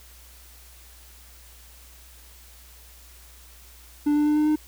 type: tone with pitch steps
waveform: triangle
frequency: 294.3 / 297 / 299.8 / 302.6 / 305.4 Hz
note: D4 / D4 / D4 / D#4 / D#4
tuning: +4 / +20 / +36 / -48 / -32 cents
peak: -16 dBFS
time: 4.06-4.56 s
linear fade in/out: 10 ms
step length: 100 ms
effects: added 60 Hz sine -49 dBFS peak until 4.67 s + white hiss -51 dBFS RMS until 4.67 s